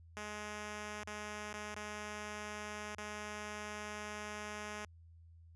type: tone with dropouts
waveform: 5% pulse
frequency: 210 Hz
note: G#3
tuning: 19 cents sharp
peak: -31 dBFS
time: 0.17-4.85 s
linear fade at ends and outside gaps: 0 ms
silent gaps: 1.035-1.074 / 1.53-1.54 / 1.746-1.764 / 2.947-2.983 s
effects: added 83 Hz sine -56 dBFS peak until 5.55 s + resampled to 22050 Hz